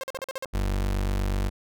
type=tone bursts; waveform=sawtooth; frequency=531 Hz; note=C5; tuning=25 cents sharp; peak=-26 dBFS; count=7; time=0.01-0.449 s; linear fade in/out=0 ms; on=25 ms; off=44 ms
type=clicks; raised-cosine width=1 ms; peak=-28 / -27 / -28 dBFS; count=3; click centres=0.146 / 0.189 / 0.457 s
type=tone; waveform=35% pulse; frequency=48.24 Hz; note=G1; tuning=27 cents flat; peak=-22 dBFS; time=0.53-1.5 s; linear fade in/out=20 ms
effects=none